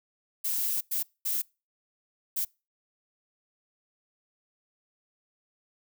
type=noise bursts at uneven times; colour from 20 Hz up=violet; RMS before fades=-29 dBFS; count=4; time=0.44-0.81 / 0.91-1.03 / 1.25-1.42 / 2.36-2.45 s; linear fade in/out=10 ms; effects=noise-tail reverb RT60 0.3 s tail -26 dB re dry